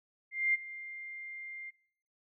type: tone with ADSR envelope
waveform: sine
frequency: 2100 Hz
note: C7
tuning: 6 cents sharp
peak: -24 dBFS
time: 0.31-1.71 s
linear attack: 230 ms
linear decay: 22 ms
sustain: -17 dB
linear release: 20 ms
effects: noise-tail reverb RT60 0.7 s tail -23 dB re dry